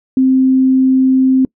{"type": "tone", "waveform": "sine", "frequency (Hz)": 261.6, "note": "C4", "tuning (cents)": 0, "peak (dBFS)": -7, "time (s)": [0.17, 1.45], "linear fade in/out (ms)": 2, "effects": ["noise-tail reverb RT60 0.1 s tail -25 dB re dry"]}